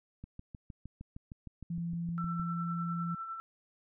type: click train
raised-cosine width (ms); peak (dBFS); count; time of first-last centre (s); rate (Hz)
5; -32; 15; 0.24-2.397; 6.49
type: tone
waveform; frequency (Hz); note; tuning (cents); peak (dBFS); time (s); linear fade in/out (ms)
sine; 169.7; F3; -49; -33; 1.7-3.15; 5
type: tone with tremolo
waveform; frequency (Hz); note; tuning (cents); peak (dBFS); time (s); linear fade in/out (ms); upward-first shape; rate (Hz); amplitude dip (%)
sine; 1336; E6; +23; -36; 2.18-3.4; 0; sine; 9.9; 45
effects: none